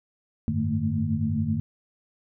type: tone cluster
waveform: sine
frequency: 93 / 103.7 / 151.4 / 217.1 / 224.8 Hz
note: F#2 / G#2 / D#3 / A3 / A3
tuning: +9 / -2 / -47 / -23 / +37 cents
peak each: -30 / -30 / -29 / -33 / -27 dBFS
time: 0.48-1.6 s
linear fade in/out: 0 ms
effects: none